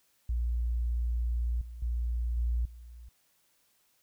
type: tone with level steps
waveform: sine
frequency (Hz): 59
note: A#1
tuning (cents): +22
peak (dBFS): -27 / -40 / -28 / -26 / -45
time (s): 0.29-3.09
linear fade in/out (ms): 5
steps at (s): 1.61 / 1.82 / 2.37 / 2.65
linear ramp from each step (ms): 5
effects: white hiss -70 dBFS RMS until 4.02 s